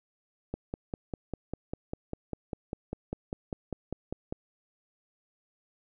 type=click train; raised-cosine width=2 ms; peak=-20 dBFS; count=20; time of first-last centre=0.54-4.325 s; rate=5.02 Hz; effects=none